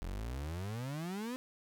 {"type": "exponential sweep", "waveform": "35% pulse", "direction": "up", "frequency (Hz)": [41.54, 261.6], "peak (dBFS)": -36, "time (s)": [0.02, 1.36], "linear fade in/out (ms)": 0, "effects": []}